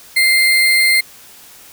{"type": "tone with sample-and-hold", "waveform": "sine", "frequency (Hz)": 2093, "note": "C7", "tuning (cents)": 0, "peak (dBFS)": -9, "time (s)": [0.16, 1.01], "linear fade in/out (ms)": 10, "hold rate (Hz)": 6300, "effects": ["white hiss -41 dBFS RMS until 1.72 s"]}